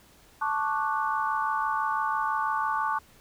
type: chord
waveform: sine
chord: D major seventh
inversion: second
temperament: equal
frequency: 880 / 1108.7 / 1174.7 / 1480 Hz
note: A5 / C#6 / D6 / F#6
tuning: 0 / 0 / 0 / 0 cents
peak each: -29 / -30 / -31 / -33 dBFS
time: 0.41-2.99 s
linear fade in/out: 10 ms
effects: pink hiss -57 dBFS RMS until 3.2 s